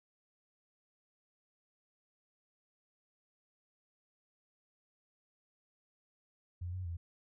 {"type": "tone with pitch steps", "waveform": "sine", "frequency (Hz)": [88.3, 92.2, 85], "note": ["F2", "F#2", "F2"], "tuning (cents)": [20, -6, -46], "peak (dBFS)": -37, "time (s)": [6.61, 6.97], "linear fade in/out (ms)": 10, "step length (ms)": 120, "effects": []}